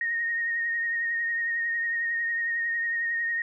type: tone with vibrato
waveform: sine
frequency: 1859 Hz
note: A#6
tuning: 5 cents flat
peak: -25 dBFS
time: 0.01-3.42 s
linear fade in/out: 2 ms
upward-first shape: triangle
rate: 11 Hz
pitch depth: 28 cents each way
effects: none